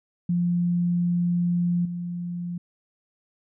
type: tone with level steps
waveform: sine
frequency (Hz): 174.61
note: F3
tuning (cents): 0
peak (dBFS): -20 / -28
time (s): 0.29-2.58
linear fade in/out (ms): 5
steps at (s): 1.85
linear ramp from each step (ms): 5
effects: none